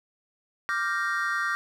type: chord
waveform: triangle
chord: G minor seventh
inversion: second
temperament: equal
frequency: 1174.7 / 1396.9 / 1568 / 1864.7 Hz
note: D6 / F6 / G6 / Bb6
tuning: 0 / 0 / 0 / 0 cents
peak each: -29 dBFS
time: 0.69-1.55 s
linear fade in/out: 0 ms
effects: none